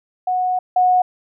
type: tone pair in turn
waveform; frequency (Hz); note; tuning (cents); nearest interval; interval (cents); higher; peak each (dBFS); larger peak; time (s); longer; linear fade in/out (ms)
sine; 734 / 730.9; F#5 / F#5; -14 / -21; unison; 7; first; -16 / -11; second; 0.27-0.59 / 0.76-1.02; first; 5
effects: none